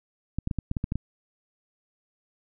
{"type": "clicks", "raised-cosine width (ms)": 5, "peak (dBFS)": -15, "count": 9, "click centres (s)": [0.386, 0.474, 0.512, 0.587, 0.714, 0.768, 0.841, 0.921, 0.956], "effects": []}